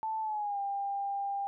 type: tone with pitch glide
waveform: sine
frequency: 880 to 797.7 Hz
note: A5 to G5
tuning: 0 to +30 cents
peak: -31 dBFS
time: 0.03-1.47 s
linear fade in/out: 0 ms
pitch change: -170 cents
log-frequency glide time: 0.21-0.59 s
effects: none